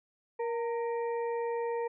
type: harmonic tone with a mistuned harmonic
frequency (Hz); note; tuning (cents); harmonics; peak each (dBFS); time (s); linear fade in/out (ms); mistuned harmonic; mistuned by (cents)
470; A#4; +14; 1 / 2 / 4 / 5; -31 / -37 / -48 / -52; 0.39-1.88; 10; 2; -44
effects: none